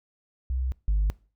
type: tone pair in turn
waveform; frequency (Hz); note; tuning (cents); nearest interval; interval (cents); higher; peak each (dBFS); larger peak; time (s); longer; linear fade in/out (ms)
sine; 64 / 50.93; C2 / G#1; -38 / -33; major third; 395; first; -24 / -18; second; 0.5-0.72 / 0.88-1.1; neither; 0
effects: noise-tail reverb RT60 0.4 s tail -24 dB re dry + tanh soft clip ceiling -18 dBFS